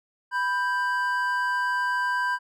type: tone pair together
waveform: triangle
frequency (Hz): 990.8 / 1576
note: B5 / G6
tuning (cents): +5 / +9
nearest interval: minor sixth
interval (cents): 804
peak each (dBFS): -24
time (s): 0.31-2.39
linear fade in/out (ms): 50
effects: none